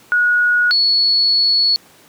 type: tone pair in turn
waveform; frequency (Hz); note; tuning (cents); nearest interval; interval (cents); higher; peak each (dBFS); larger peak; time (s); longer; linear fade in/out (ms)
sine; 1454 / 4395; F#6 / C#8; -31 / -16; octave + perfect fifth; 1915; second; -11; neither; 0.12-0.71 / 0.71-1.76; second; 0
effects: pink hiss -47 dBFS RMS until 2.08 s + high-pass 150 Hz 12 dB/octave